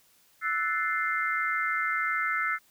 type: chord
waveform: sine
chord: F# half-diminished seventh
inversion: third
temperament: equal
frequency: 1318.5 / 1480 / 1760 / 2093 Hz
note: E6 / F#6 / A6 / C7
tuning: 0 / 0 / 0 / 0 cents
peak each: -30 / -33 / -33 / -30 dBFS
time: 0.41-2.59 s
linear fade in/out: 50 ms
effects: white hiss -63 dBFS RMS until 2.7 s